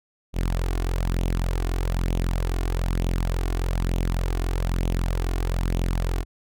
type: tone with flanger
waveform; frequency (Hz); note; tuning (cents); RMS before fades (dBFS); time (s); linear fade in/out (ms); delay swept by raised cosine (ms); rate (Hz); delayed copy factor
sawtooth; 43.65; F1; 0; -24; 0.33-6.25; 50; 0.3 to 2.8; 1.1; +0.55
effects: none